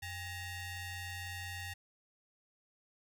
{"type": "ring-modulated tone", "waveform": "sawtooth", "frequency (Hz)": 894, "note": "A5", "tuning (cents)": 27, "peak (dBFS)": -34, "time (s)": [0.02, 1.74], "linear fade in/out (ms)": 10, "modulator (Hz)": 984, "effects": []}